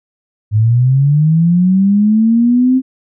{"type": "linear sweep", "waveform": "sine", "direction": "up", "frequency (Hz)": [103.5, 263.3], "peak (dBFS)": -7, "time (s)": [0.51, 2.82], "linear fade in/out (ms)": 50, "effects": []}